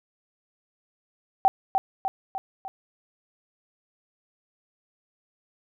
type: tone with echo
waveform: sine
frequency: 771 Hz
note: G5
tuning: 29 cents flat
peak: -13 dBFS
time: 1.45-1.48 s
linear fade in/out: 0 ms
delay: 300 ms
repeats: 4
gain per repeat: -5 dB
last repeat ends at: 2.68 s
effects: none

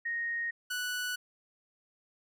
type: tone pair in turn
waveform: sine / sawtooth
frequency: 1864.7 / 1480 Hz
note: A#6 / F#6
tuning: 0 / 0 cents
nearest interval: major third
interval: 400 cents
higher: first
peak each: -31 / -29 dBFS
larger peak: second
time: 0.05-0.51 / 0.7-1.16 s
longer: neither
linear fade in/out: 10 ms
effects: none

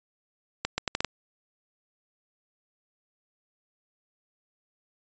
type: accelerating click train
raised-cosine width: 0.2 ms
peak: -9 dBFS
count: 6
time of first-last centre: 0.65-1.047 s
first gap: 130 ms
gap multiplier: 0.75
effects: resampled to 16000 Hz

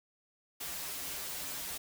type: noise with comb filter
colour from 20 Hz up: white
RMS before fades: -40 dBFS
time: 0.6-1.78 s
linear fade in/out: 10 ms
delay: 9 ms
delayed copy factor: -0.85
effects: none

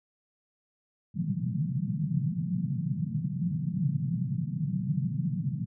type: band-pass noise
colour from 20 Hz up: pink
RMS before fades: -30 dBFS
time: 1.14-5.66 s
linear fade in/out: 20 ms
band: 130 to 190 Hz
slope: 48 dB/octave
effects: none

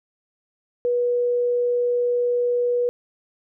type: tone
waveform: sine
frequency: 486 Hz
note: B4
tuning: 28 cents flat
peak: -18 dBFS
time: 0.85-2.89 s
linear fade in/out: 0 ms
effects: none

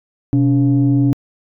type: tone pair together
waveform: sine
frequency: 126.15 / 283.2 Hz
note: B2 / C#4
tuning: +37 / +37 cents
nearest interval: octave + major second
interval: 1400 cents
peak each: -12 dBFS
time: 0.33-1.13 s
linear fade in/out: 0 ms
effects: tanh soft clip ceiling -6 dBFS

